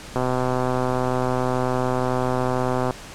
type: click train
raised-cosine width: 1 ms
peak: -9 dBFS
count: 350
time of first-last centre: 0.16-2.908 s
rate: 127 Hz
effects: pink hiss -39 dBFS RMS until 3.14 s + low-pass 9000 Hz 12 dB/octave